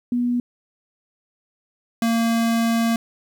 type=tone pair in turn; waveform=sine / square; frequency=243.2 / 229.6 Hz; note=B3 / A#3; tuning=-26 / -26 cents; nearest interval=minor second; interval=100 cents; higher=first; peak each=-18 dBFS; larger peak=neither; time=0.12-0.4 / 2.02-2.96 s; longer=second; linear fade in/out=2 ms; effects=10-bit